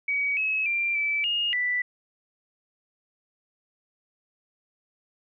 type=tone with pitch steps; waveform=sine; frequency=2264 / 2572 / 2372 / 2315 / 2850 / 1976 Hz; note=C#7 / E7 / D7 / D7 / F7 / B6; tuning=+36 / -43 / +17 / -25 / +34 / 0 cents; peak=-23 dBFS; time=0.08-1.82 s; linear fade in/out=5 ms; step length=290 ms; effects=none